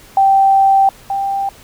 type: tone pair in turn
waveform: sine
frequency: 780 / 788.6 Hz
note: G5 / G5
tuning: -9 / +10 cents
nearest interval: unison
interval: 19 cents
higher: second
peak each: -7 / -15 dBFS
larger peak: first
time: 0.17-0.89 / 1.1-1.49 s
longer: first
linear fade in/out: 2 ms
effects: pink hiss -42 dBFS RMS until 1.63 s